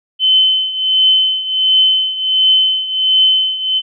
sine tone with tremolo, 3056 Hz, G7, 45 cents flat, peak -6 dBFS, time 0.19-3.82 s, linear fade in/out 50 ms, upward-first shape triangle, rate 1.4 Hz, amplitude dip 80%, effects none

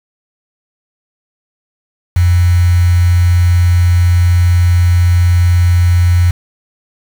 sine tone with quantisation, 87.9 Hz, F2, 12 cents sharp, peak -6 dBFS, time 2.16-6.31 s, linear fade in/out 5 ms, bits 4, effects none

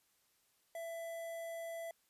square tone with notch filter, 666 Hz, E5, 18 cents sharp, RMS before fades -44 dBFS, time 0.75-1.91 s, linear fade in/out 2 ms, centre 4300 Hz, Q 0.91, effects white hiss -75 dBFS RMS until 2.09 s + resampled to 32000 Hz

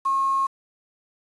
sine tone with quantisation, 1083 Hz, C#6, 41 cents flat, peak -19 dBFS, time 0.05-0.47 s, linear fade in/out 10 ms, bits 7, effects resampled to 24000 Hz

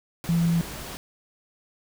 sine tone in noise, 168.4 Hz, E3, 37 cents sharp, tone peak -19 dBFS, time 0.29-0.61 s, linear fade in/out 0 ms, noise pink, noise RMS -37 dBFS, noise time 0.24-0.97 s, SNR +15 dB, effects none

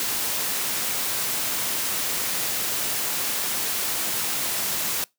white noise, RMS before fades -26 dBFS, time 0-5.04 s, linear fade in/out 0 ms, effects noise-tail reverb RT60 0.2 s tail -24 dB re dry + high-pass 100 Hz 12 dB/octave

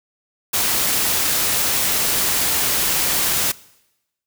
white noise, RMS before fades -19 dBFS, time 0.53-3.52 s, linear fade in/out 10 ms, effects noise-tail reverb RT60 0.9 s tail -21 dB re dry

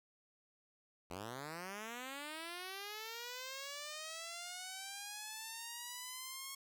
5% pulse linear sweep, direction up, 82.4 to 1094 Hz, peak -33 dBFS, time 1.1-6.55 s, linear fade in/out 5 ms, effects none

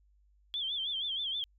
sine tone with vibrato, 3319 Hz, G#7, 2 cents flat, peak -32 dBFS, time 0.54-1.44 s, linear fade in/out 0 ms, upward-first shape sine, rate 6.3 Hz, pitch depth 120 cents each way, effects added 50 Hz sine -63 dBFS peak until 1.58 s

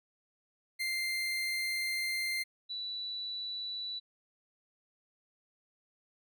30% pulse / sine tone pair in turn, 2094 / 3953 Hz, C7 / B7, +1 / +1 cents, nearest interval major seventh, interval 1100 cents, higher second, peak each -29 / -36 dBFS, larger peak first, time 0.79-2.44 / 2.69-4 s, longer first, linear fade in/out 20 ms, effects none

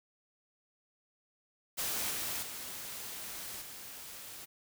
white noise with level steps, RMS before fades -35 / -37 / -43 / -47 dBFS, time 1.77-4.46 s, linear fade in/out 20 ms, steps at 2.1 / 2.42 / 3.61 s, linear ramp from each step 10 ms, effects none

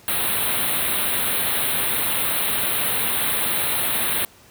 white band-stop noise, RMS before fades -22 dBFS, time 0.08-4.25 s, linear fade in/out 0 ms, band 4100 to 8800 Hz, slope 96 dB/octave, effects pink hiss -50 dBFS RMS until 4.5 s + high-pass 60 Hz 12 dB/octave

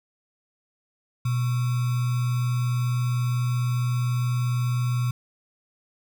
sine tone with sample-and-hold, 122.8 Hz, B2, 9 cents flat, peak -21 dBFS, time 1.25-5.11 s, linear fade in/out 5 ms, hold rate 1225 Hz, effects none

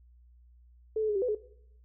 sine tone with pitch steps, 437.2 / 432.2 / 417.7 / 387 / 498.5 / 423.8 Hz, A4 / A4 / G#4 / G4 / B4 / G#4, -11 / -31 / +10 / -22 / +16 / +35 cents, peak -26 dBFS, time 0.96-1.35 s, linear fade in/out 5 ms, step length 65 ms, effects noise-tail reverb RT60 0.7 s tail -17 dB re dry + added 60 Hz sine -55 dBFS peak until 1.84 s

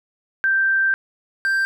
sine / triangle tone pair in turn, 1568 / 1573.9 Hz, G6 / G6, 0 / +7 cents, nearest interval unison, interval 7 cents, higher second, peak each -15 / -15 dBFS, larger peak neither, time 0.44-0.94 / 1.45-1.65 s, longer first, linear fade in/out 0 ms, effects none

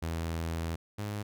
sawtooth tone pair in turn, 82.41 / 103.83 Hz, E2 / G#2, 0 / 0 cents, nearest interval major third, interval 400 cents, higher second, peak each -28 / -30 dBFS, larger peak first, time 0.02-0.76 / 0.98-1.23 s, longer first, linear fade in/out 10 ms, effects none

